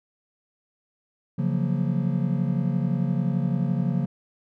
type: chord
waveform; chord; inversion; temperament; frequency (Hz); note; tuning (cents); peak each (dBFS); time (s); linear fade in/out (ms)
triangle; Gb major seventh; second; just; 138.75 / 173.43 / 185 / 231.2; Db3 / F3 / Gb3 / Bb3; +2 / -12 / 0 / -14; -24 / -24 / -27 / -28; 1.38-4.06; 10
effects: none